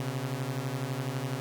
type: beating tone pair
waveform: sawtooth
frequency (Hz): 125.6 / 137.6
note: B2 / C#3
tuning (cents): +30 / -12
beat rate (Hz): 12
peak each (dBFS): -30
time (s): 0-1.4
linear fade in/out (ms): 0
effects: none